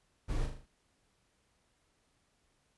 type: noise with echo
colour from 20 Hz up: brown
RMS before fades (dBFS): -34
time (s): 0.28-0.47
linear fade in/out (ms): 20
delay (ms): 39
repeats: 5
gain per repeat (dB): -5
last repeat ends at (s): 0.665
effects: pink hiss -74 dBFS RMS until 2.77 s + resampled to 24000 Hz